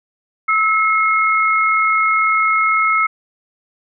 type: tone pair together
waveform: sine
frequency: 1300 / 2162 Hz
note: E6 / C#7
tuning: -24 / -44 cents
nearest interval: major sixth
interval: 880 cents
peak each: -14 / -16 dBFS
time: 0.48-3.07 s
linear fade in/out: 10 ms
effects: none